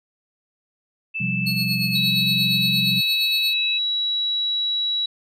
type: tone with pitch glide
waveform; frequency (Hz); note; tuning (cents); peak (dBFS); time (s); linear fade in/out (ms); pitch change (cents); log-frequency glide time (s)
sine; 2637 to 2596; E7 to E7; 0 to -27; -24; 1.14-3.79; 20; -27; 1.54-1.85
type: chord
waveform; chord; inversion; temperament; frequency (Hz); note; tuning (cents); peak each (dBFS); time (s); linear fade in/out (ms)
sine; C suspended fourth; none; equal with one note detuned; 127.97 / 174.61 / 196; C3 / F3 / G3; -38 / 0 / 0; -27; 1.2-3.01; 10
type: tone with tremolo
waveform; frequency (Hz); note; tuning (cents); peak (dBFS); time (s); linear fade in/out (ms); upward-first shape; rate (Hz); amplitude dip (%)
45% pulse; 4353; C#8; -32; -21; 1.46-3.54; 10; sine; 8.6; 70
type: tone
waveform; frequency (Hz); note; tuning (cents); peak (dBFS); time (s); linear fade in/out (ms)
sine; 3900; B7; -23; -20; 1.95-5.06; 5
effects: resampled to 32000 Hz